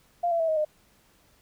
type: tone with pitch steps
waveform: sine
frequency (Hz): 696 / 673.5 / 651.6 / 630.5 / 610.1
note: F5 / E5 / E5 / D#5 / D#5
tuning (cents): -6 / +37 / -20 / +23 / -34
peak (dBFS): -22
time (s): 0.23-0.65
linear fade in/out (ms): 10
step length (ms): 84
effects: pink hiss -62 dBFS RMS until 1.41 s